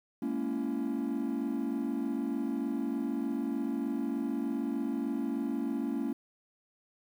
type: chord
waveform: triangle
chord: A# half-diminished seventh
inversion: third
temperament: just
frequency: 209.8 / 233.1 / 279.7 / 335.6 Hz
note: G#3 / A#3 / C#4 / E4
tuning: +18 / 0 / +16 / +31 cents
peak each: -37 / -32 / -31 / -36 dBFS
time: 0.22-6.13 s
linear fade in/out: 5 ms
effects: tanh soft clip ceiling -22 dBFS + 10-bit